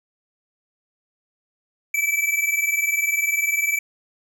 square tone pair together, 2300 / 2320 Hz, D7 / D7, -37 / -22 cents, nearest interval unison, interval 15 cents, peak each -23 dBFS, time 1.94-3.79 s, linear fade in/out 5 ms, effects none

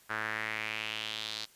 sawtooth tone with band-pass filter sweep, 109 Hz, A2, 16 cents flat, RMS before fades -37 dBFS, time 0.09-1.46 s, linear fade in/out 20 ms, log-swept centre 1500 to 4300 Hz, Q 3.4, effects white hiss -61 dBFS RMS until 1.55 s + resampled to 32000 Hz

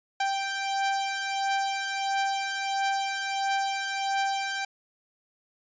sawtooth beating tone pair, 784 / 785.5 Hz, G5 / G5, 0 / +3 cents, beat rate 1.5 Hz, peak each -24 / -28 dBFS, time 0.2-4.65 s, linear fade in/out 5 ms, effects resampled to 16000 Hz

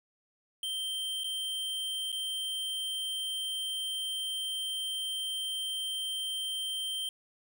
square tone with dropouts, 3136 Hz, G7, in tune, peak -33 dBFS, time 0.63-7.09 s, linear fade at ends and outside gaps 2 ms, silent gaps 1.236-1.242 / 2.119-2.126 s, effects none

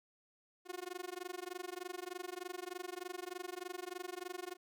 sawtooth tone with amplitude modulation, 360.8 Hz, F#4, 44 cents flat, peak -35 dBFS, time 0.65-4.57 s, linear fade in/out 50 ms, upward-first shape sine, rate 23.3 Hz, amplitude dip 100%, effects none

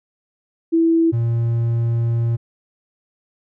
sine / triangle tone pair in turn, 329.6 / 116.53 Hz, E4 / A#2, 0 / 0 cents, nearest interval octave + tritone, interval 1800 cents, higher first, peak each -12 / -14 dBFS, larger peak first, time 0.72-1.12 / 1.12-2.37 s, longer second, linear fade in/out 20 ms, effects none

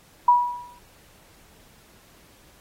sine tone with exponential decay, 972 Hz, B5, 28 cents flat, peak -10 dBFS, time 0.28-0.79 s, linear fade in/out 5 ms, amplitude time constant 110 ms, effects pink hiss -55 dBFS RMS until 2.6 s + AAC 48 kbps

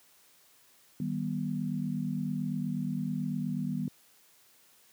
sine chord, Eb augmented, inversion none, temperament just, 155.56 / 194.45 / 243.1 Hz, Eb3 / G3 / B3, 0 / -14 / -27 cents, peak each -34 dBFS, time 1-3.88 s, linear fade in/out 2 ms, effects white hiss -62 dBFS RMS until 4.92 s + high-pass 100 Hz 12 dB/octave

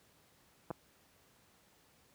clicks, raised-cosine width 1 ms, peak -25 dBFS, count 2, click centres 0.705 / 0.711 s, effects pink hiss -67 dBFS RMS until 2.14 s + high-pass 80 Hz 12 dB/octave

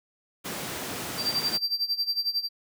pink noise, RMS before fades -33 dBFS, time 0.44-1.58 s, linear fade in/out 20 ms
triangle tone with tremolo, 4700 Hz, D8, 1 cent sharp, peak -21 dBFS, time 1.17-2.49 s, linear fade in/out 50 ms, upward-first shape sine, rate 11 Hz, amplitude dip 85%
effects high-pass 150 Hz 12 dB/octave

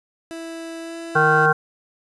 30% pulse tone with pitch glide, 329.6 to 332.9 Hz, E4 to E4, 0 to +17 cents, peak -28 dBFS, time 0.31-1.46 s, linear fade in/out 0 ms, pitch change +17 cents, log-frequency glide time 0.8-0.96 s
harmonic tone, 154.6 Hz, D#3, 11 cents flat, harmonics 1 / 3 / 5 / 7 / 9 / 10, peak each -23 / -20 / -20 / -22 / -19 / -19 dBFS, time 1.15-1.53 s, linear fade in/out 10 ms
effects resampled to 22050 Hz + 8-bit

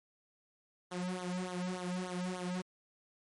sawtooth tone with flanger, 181.3 Hz, F#3, 35 cents flat, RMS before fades -38 dBFS, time 0.91-2.62 s, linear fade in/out 10 ms, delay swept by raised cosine 0.39 to 2.79 ms, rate 3.4 Hz, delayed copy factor -0.95, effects MP3 48 kbps

